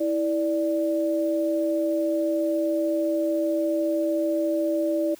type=tone pair together; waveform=sine; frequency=326.5 / 587.3 Hz; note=E4 / D5; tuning=-17 / 0 cents; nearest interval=minor seventh; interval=1017 cents; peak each=-24 dBFS; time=0-5.15 s; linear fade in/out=10 ms; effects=white hiss -51 dBFS RMS until 5.19 s